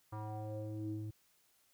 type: tone with low-pass filter sweep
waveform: square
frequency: 107.4 Hz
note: A2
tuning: 41 cents flat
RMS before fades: -42 dBFS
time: 0.12-1.11 s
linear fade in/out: 10 ms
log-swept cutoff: 1100 to 230 Hz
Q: 4.5
effects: white hiss -72 dBFS RMS until 1.73 s